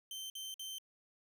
sawtooth tone bursts, 3105 Hz, G7, 17 cents flat, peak -39 dBFS, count 3, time 0.11-0.784 s, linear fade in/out 2 ms, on 190 ms, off 52 ms, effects none

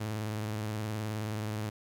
sawtooth tone with vibrato, 107.4 Hz, A2, 41 cents flat, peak -29 dBFS, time 0-1.7 s, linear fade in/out 10 ms, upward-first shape triangle, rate 19 Hz, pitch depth 81 cents each way, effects 11-bit

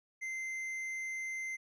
triangle tone with tanh clipping, 2077 Hz, C7, 13 cents flat, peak -38 dBFS, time 0.21-1.57 s, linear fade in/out 20 ms, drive 11 dB, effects none

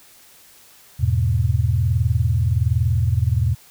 sine chord, E major, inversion none, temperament equal, 82.41 / 103.83 / 123.47 Hz, E2 / G#2 / B2, 0 / 0 / 0 cents, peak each -20 dBFS, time 0.99-3.55 s, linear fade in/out 20 ms, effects white hiss -49 dBFS RMS until 3.7 s

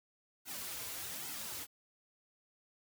white noise with flanger, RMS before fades -43 dBFS, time 0.45-1.67 s, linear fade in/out 50 ms, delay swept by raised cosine 1.7 to 5.5 ms, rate 1.2 Hz, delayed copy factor -0.95, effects none

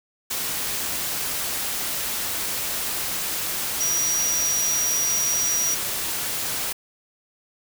sine tone in noise, 5770 Hz, F#8, 44 cents flat, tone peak -21 dBFS, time 3.8-5.75 s, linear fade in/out 10 ms, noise white, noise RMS -27 dBFS, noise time 0.3-6.73 s, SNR +3 dB, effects none

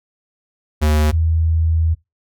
square / sine tone pair in turn, 76 / 81.13 Hz, D#2 / E2, -40 / -27 cents, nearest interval minor second, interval 113 cents, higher second, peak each -13 / -13 dBFS, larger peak neither, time 0.81-1.12 / 1.12-1.95 s, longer second, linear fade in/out 20 ms, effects noise-tail reverb RT60 0.2 s tail -22 dB re dry

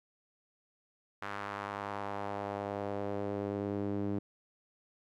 sawtooth tone with band-pass filter sweep, 101.1 Hz, G#2, 46 cents flat, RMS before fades -37 dBFS, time 1.22-4.19 s, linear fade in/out 5 ms, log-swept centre 1400 to 290 Hz, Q 1.6, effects none

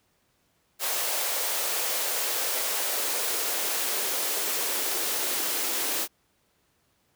white noise with high-pass filter sweep, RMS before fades -28 dBFS, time 0.79-6.08 s, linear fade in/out 50 ms, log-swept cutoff 560 to 330 Hz, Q 1.9, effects pink hiss -69 dBFS RMS until 7.15 s + high-pass 60 Hz 12 dB/octave

